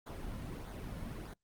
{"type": "noise with flanger", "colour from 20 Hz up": "brown", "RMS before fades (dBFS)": -43, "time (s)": [0.06, 1.34], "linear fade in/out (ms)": 10, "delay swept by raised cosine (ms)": [0.37, 2.57], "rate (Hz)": 1.6, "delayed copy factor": -0.5, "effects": ["noise-tail reverb RT60 0.1 s tail -23 dB re dry", "Opus 48 kbps"]}